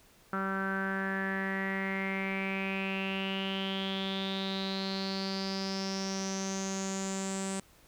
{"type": "tone with low-pass filter sweep", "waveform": "sawtooth", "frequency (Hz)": 192.9, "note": "G3", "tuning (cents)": -28, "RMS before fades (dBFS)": -34, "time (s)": [0.33, 7.6], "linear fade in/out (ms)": 2, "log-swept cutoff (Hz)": [1400, 8100], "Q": 8.4, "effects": ["pink hiss -61 dBFS RMS until 7.87 s"]}